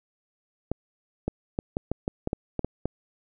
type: clicks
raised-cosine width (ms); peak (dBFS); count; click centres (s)
2; -13; 11; 0.716 / 1.28 / 1.589 / 1.769 / 1.916 / 2.079 / 2.274 / 2.331 / 2.593 / 2.646 / 2.856
effects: none